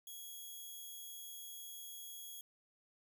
5% pulse tone, 3322 Hz, G#7, in tune, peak -39 dBFS, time 0.07-2.41 s, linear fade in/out 2 ms, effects none

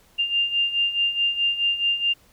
sine beating tone pair, 2794 / 2798.7 Hz, F7 / F7, 0 / +3 cents, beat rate 4.7 Hz, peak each -26 / -21 dBFS, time 0.18-2.14 s, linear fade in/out 20 ms, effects pink hiss -57 dBFS RMS until 2.32 s

